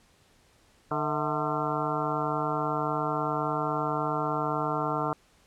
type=harmonic tone with a mistuned harmonic; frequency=150.3 Hz; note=D3; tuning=40 cents sharp; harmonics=1 / 2 / 3 / 4 / 5 / 6 / 7 / 8 / 9; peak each=-35 / -35 / -35 / -35 / -35 / -35 / -35 / -35 / -35 dBFS; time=0.91-5.13 s; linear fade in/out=2 ms; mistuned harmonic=4; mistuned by=+120 cents; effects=pink hiss -62 dBFS RMS until 5.46 s + low-pass 10000 Hz 12 dB/octave